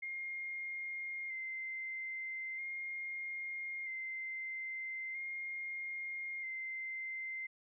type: tone with vibrato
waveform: sine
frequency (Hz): 2104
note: C7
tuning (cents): +9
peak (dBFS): -39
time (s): 0.02-7.47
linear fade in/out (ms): 10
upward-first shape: square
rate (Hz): 0.39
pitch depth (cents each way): 20
effects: none